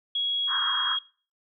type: tone with pitch glide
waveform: sine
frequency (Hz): 3322 to 3284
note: G#7 to G#7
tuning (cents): 0 to -20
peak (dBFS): -24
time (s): 0.15-0.99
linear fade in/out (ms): 5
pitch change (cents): -20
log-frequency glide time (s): 0.41-0.63
type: band-pass noise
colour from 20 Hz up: pink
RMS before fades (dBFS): -31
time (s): 0.47-0.98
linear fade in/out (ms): 50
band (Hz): 1000 to 1700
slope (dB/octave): 96
effects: noise-tail reverb RT60 0.4 s tail -22 dB re dry